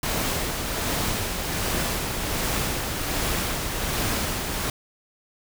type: noise with tremolo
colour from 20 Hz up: pink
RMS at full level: -25 dBFS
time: 0.03-4.7 s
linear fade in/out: 2 ms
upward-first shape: sine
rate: 1.3 Hz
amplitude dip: 35%
effects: none